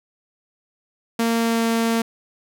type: tone with pitch glide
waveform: sawtooth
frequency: 230 to 228.5 Hz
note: A#3 to A#3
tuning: -23 to -34 cents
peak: -14 dBFS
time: 1.19-2.02 s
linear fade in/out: 5 ms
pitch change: -11 cents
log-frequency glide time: 1.38-1.64 s
effects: none